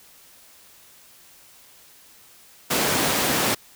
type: high-pass noise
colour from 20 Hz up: pink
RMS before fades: -22 dBFS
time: 2.7-3.55 s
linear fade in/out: 10 ms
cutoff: 180 Hz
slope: 12 dB/octave
effects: white hiss -51 dBFS RMS until 3.75 s